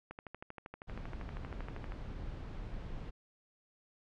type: click train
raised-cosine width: 0.5 ms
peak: -30 dBFS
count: 24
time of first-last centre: 0.11-1.921 s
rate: 12.7 Hz
type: noise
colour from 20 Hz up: brown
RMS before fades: -43 dBFS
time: 0.87-3.11 s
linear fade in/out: 20 ms
effects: low-pass 4000 Hz 12 dB/octave